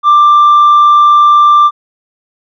sine tone with tanh clipping, 1182 Hz, D6, 11 cents sharp, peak -3 dBFS, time 0.03-1.71 s, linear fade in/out 50 ms, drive 1 dB, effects none

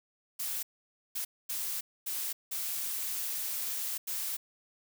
blue noise bursts at uneven times, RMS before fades -35 dBFS, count 6, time 0.39-0.63 / 1.15-1.25 / 1.49-1.81 / 2.06-2.33 / 2.51-3.98 / 4.07-4.37 s, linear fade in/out 10 ms, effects none

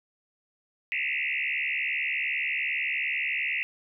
sine tone with frequency modulation, 2349 Hz, D7, in tune, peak -26 dBFS, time 0.92-3.63 s, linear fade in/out 0 ms, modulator 71.3 Hz, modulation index 5.7, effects none

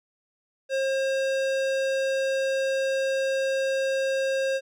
sine tone with hard clipping, 536 Hz, C5, 42 cents sharp, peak -25 dBFS, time 0.69-4.61 s, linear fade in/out 50 ms, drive 18 dB, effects none

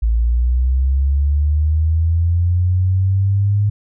sine linear sweep, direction up, 55 to 103.83 Hz, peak -12 dBFS, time 0.02-3.7 s, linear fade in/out 10 ms, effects none

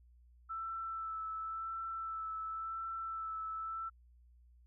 sine tone with vibrato, 1323 Hz, E6, 6 cents sharp, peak -38 dBFS, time 0.49-3.9 s, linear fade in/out 20 ms, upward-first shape sine, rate 0.93 Hz, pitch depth 18 cents each way, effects added 60 Hz sine -60 dBFS peak until 4.66 s

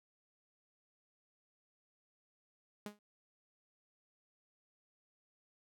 sawtooth tone with exponential decay, 207.7 Hz, G#3, in tune, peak -35 dBFS, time 2.86-2.99 s, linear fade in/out 2 ms, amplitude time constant 28 ms, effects none

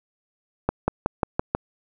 accelerating click train, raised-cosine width 1 ms, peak -6 dBFS, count 6, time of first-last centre 0.69-1.55 s, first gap 190 ms, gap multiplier 0.95, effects none

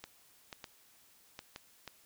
clicks, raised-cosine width 0.2 ms, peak -26 dBFS, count 6, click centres 0.04 / 0.528 / 0.642 / 1.391 / 1.561 / 1.877 s, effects white hiss -64 dBFS RMS until 2.05 s

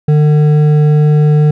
triangle tone with hard clipping, 150.2 Hz, D3, 39 cents sharp, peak -7 dBFS, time 0.08-1.51 s, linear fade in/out 5 ms, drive 11 dB, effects none

